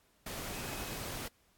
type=tone in noise; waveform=sine; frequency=2537 Hz; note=D#7; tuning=33 cents sharp; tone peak=-52 dBFS; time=0.53-0.97 s; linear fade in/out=5 ms; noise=pink; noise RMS=-41 dBFS; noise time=0.26-1.28 s; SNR=-14 dB; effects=pink hiss -70 dBFS RMS until 1.57 s + AAC 64 kbps